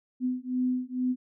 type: beating tone pair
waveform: sine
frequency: 251.6 / 253.8 Hz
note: B3 / B3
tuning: +32 / +47 cents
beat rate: 2.2 Hz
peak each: -29 dBFS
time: 0.2-1.16 s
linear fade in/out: 50 ms
effects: none